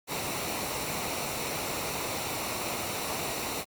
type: noise with comb filter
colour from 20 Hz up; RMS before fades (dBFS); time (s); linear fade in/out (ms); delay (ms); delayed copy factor
pink; -33; 0.07-3.65; 50; 0.61; -0.5
effects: high-pass 80 Hz 12 dB/octave + Opus 48 kbps